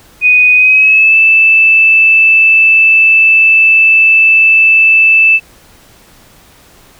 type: tone with pitch glide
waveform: sine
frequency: 2489 to 2637 Hz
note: D#7 to E7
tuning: 0 to 0 cents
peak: -3 dBFS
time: 0.21-5.4 s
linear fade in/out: 50 ms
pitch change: +100 cents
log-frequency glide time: 0.55-1.16 s
effects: pink hiss -42 dBFS RMS until 6.99 s